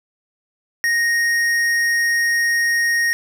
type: tone with tanh clipping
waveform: triangle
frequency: 1864.7 Hz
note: A#6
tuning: in tune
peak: -17 dBFS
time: 0.84-3.13 s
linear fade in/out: 0 ms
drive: 17 dB
effects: none